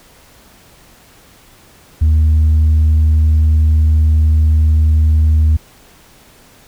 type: tone with tanh clipping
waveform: sine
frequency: 77.78 Hz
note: D#2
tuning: in tune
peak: -8 dBFS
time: 2.01-5.57 s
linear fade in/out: 10 ms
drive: 1 dB
effects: pink hiss -45 dBFS RMS until 6.67 s